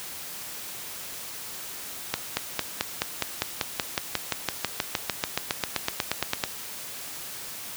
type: accelerating click train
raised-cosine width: 0.2 ms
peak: -6 dBFS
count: 28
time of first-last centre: 2.14-6.438 s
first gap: 230 ms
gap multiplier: 0.97
effects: white hiss -38 dBFS RMS until 7.76 s + high-pass 60 Hz 12 dB/octave